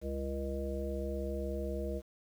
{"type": "harmonic tone with a mistuned harmonic", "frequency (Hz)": 68.2, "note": "C#2", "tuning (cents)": -28, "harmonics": [1, 3, 5, 7, 9], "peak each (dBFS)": [-37, -42, -42, -41, -42], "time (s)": [0.01, 2.02], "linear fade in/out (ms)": 50, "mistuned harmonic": 3, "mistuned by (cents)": -35, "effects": ["10-bit"]}